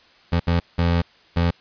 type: tone bursts at uneven times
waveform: 25% pulse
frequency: 85.6 Hz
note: F2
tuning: 34 cents flat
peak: -13 dBFS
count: 4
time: 0.32-0.4 / 0.47-0.6 / 0.78-1.02 / 1.36-1.51 s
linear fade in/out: 10 ms
effects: white hiss -53 dBFS RMS until 1.6 s + resampled to 11025 Hz